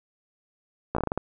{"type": "slowing click train", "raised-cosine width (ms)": 1, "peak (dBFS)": -12, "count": 8, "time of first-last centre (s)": [0.95, 1.176], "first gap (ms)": 15, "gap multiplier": 1.25, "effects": []}